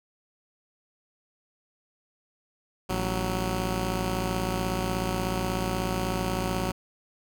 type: tone pair together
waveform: 10% pulse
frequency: 56.33 / 185.8 Hz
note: A1 / F#3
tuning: +41 / +7 cents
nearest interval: octave + major sixth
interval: 2066 cents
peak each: -21 dBFS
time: 2.89-6.72 s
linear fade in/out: 10 ms
effects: none